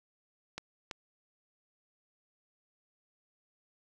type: clicks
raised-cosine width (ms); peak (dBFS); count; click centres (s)
0.2; -21; 2; 0.58 / 0.912
effects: none